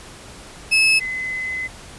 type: tone pair in turn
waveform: 35% pulse / sine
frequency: 2595 / 2033 Hz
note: E7 / B6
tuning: -28 / +50 cents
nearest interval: major third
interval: 422 cents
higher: first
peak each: -11 / -23 dBFS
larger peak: first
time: 0.71-1 / 1-1.68 s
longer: second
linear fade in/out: 20 ms
effects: pink hiss -40 dBFS RMS until 1.98 s + resampled to 24000 Hz